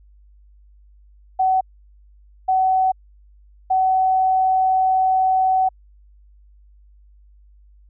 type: tone bursts at uneven times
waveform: sine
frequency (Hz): 754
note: F#5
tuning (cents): +32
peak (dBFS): -14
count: 3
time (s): 1.39-1.61 / 2.48-2.92 / 3.7-5.69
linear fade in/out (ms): 10
effects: added 50 Hz sine -47 dBFS peak until 7.89 s

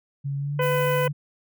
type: tone with pitch glide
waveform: sine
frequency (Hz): 139.7 to 146.39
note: C#3 to D3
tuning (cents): +14 to -5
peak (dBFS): -25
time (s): 0.24-1.13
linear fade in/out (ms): 20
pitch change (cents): +81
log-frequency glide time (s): 0.37-0.59
type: harmonic tone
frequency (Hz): 502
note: B4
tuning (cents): +28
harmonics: 1 / 2 / 3 / 4 / 5 / 6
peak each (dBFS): -22 / -28 / -32 / -34 / -36 / -38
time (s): 0.59-1.08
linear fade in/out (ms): 5
type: noise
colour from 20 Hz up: violet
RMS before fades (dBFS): -37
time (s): 0.61-1.08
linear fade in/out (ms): 20
effects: none

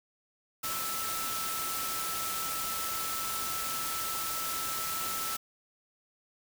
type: tone in noise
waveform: sine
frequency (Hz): 1318.5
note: E6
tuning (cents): 0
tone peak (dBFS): -37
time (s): 0.63-5.37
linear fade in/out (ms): 10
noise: white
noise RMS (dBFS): -35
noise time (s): 0.63-5.37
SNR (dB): -5
effects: none

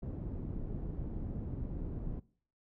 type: low-pass noise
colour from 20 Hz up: pink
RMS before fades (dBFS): -39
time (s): 0.02-2.2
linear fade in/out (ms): 10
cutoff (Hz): 270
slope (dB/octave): 12
effects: noise-tail reverb RT60 0.5 s tail -22 dB re dry

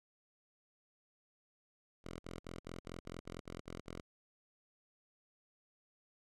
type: tone bursts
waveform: 5% pulse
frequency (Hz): 43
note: F1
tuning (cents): -26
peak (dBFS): -34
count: 10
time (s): 2.04-4.008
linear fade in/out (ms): 10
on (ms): 150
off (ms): 52
effects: low-pass 9000 Hz 12 dB/octave

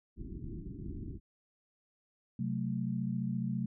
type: low-pass noise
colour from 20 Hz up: pink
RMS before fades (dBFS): -42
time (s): 0.16-1.2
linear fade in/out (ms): 50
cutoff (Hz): 380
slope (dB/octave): 96
type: chord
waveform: sine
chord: F# diminished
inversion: second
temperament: equal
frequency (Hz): 130.81 / 185 / 220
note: C3 / F#3 / A3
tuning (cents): 0 / 0 / 0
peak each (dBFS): -36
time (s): 2.39-3.66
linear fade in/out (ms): 5
effects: none

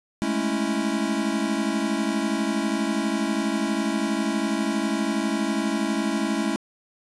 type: chord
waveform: square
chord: A major seventh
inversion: third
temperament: equal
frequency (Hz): 207.7 / 220 / 277.2 / 329.6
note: G#3 / A3 / C#4 / E4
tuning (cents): 0 / 0 / 0 / 0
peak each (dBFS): -29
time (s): 0.22-6.56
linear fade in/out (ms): 0
effects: resampled to 24000 Hz + 9-bit

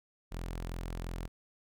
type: tone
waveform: sawtooth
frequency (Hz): 42.91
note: F1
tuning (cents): -30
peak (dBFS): -33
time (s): 0.31-1.28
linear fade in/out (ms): 20
effects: none

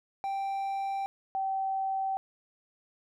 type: tone pair in turn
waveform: triangle / sine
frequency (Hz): 784 / 771.9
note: G5 / G5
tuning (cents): 0 / -27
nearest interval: unison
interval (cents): 27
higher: first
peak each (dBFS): -28 / -28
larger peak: neither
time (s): 0.24-1.06 / 1.35-2.17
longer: neither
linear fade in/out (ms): 0
effects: none

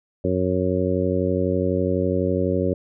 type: harmonic tone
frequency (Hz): 92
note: F#2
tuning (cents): -9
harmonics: 1 / 2 / 3 / 4 / 5 / 6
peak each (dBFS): -26 / -26 / -26 / -26 / -26 / -26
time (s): 0.24-2.74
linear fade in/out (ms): 5
effects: none

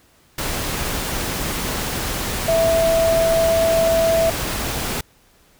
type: tone in noise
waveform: sine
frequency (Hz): 659.3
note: E5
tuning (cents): 0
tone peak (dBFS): -14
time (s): 2.48-4.3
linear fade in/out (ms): 5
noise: pink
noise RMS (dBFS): -24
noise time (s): 0.38-5.01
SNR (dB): +7
effects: pink hiss -55 dBFS RMS until 5.59 s

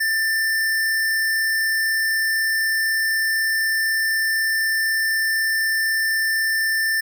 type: tone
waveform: square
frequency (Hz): 1782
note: A6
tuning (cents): +22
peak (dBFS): -19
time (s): 0-7.01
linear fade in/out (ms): 10
effects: none

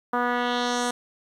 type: tone with low-pass filter sweep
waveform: 10% pulse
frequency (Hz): 243.8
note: B3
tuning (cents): -22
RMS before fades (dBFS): -25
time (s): 0.13-0.91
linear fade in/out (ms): 5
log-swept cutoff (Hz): 1200 to 9300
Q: 1.8
effects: 9-bit

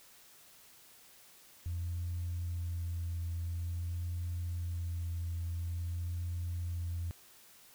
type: tone with vibrato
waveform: sine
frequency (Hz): 85.8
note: F2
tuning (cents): -30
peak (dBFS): -33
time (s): 1.66-7.11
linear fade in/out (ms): 0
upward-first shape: sine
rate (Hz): 0.48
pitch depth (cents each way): 21
effects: tanh soft clip ceiling -30 dBFS + white hiss -59 dBFS RMS until 7.74 s

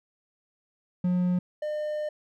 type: tone pair in turn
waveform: triangle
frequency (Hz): 179.6 / 604.1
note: F3 / D5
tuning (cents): +49 / +49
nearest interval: octave + major sixth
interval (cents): 2100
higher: second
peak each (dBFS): -20 / -26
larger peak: first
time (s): 1.04-1.39 / 1.62-2.09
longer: second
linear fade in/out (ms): 5
effects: none

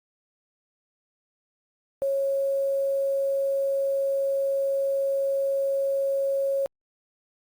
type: tone with quantisation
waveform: sine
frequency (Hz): 549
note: C#5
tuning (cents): -17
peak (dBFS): -22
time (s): 2.02-6.66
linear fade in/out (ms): 0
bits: 8
effects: Opus 48 kbps

